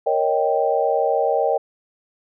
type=chord; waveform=sine; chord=Eb dominant seventh; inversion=second; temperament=equal; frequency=466.2 / 554.4 / 622.3 / 784 Hz; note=Bb4 / Db5 / Eb5 / G5; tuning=0 / 0 / 0 / 0 cents; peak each=-22 dBFS; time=0.06-1.58 s; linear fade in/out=10 ms; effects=none